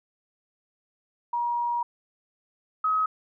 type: tone pair in turn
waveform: sine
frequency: 953 / 1272.1 Hz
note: A#5 / D#6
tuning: +38 / +38 cents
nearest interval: perfect fourth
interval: 500 cents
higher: second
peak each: -24 / -21 dBFS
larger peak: second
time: 1.33-1.83 / 2.84-3.06 s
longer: first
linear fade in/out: 5 ms
effects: none